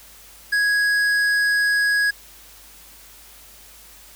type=tone with tanh clipping; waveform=sine; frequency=1661.2 Hz; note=G#6; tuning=in tune; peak=-18 dBFS; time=0.52-2.11 s; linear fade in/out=10 ms; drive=11 dB; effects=added 50 Hz sine -53 dBFS peak until 4.15 s + white hiss -46 dBFS RMS until 4.15 s